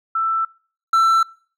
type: tone pair in turn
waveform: sine / triangle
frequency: 1329 / 1335.9 Hz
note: E6 / E6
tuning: +14 / +23 cents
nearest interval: unison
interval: 9 cents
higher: second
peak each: -17 / -10 dBFS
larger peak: second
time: 0.15-0.45 / 0.93-1.23 s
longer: neither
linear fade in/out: 5 ms
effects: noise-tail reverb RT60 0.5 s tail -25 dB re dry